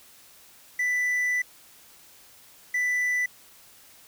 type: tone pair in turn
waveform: triangle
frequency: 1984 / 1984 Hz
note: B6 / B6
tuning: +7 / +7 cents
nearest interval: unison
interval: 0 cents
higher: neither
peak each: -21 / -21 dBFS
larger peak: neither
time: 0.79-1.42 / 2.74-3.26 s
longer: first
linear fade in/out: 5 ms
effects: white hiss -53 dBFS RMS until 4.07 s